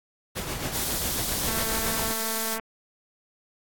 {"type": "noise with tremolo", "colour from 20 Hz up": "pink", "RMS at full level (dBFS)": -30, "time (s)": [0.35, 2.13], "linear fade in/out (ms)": 20, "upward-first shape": "triangle", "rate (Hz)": 7.4, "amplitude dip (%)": 50}
{"type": "high-pass noise", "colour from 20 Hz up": "white", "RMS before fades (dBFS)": -30, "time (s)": [0.71, 2.59], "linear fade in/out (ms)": 50, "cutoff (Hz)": 3100, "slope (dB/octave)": 96}
{"type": "click train", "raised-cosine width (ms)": 0.5, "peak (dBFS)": -20, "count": 250, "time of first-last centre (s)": [1.48, 2.597], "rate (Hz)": 223}
{"effects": ["AAC 64 kbps"]}